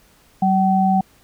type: tone pair together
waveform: sine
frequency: 190.5 / 762 Hz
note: G3 / G5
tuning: -49 / -49 cents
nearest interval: 2 octaves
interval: 2400 cents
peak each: -16 dBFS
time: 0.42-1.01 s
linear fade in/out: 5 ms
effects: pink hiss -54 dBFS RMS until 1.23 s